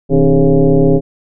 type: tone with frequency modulation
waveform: sine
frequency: 123.47 Hz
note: B2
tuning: in tune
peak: -6 dBFS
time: 0.09-1.01 s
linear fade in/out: 50 ms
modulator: 141 Hz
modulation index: 2.8
effects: none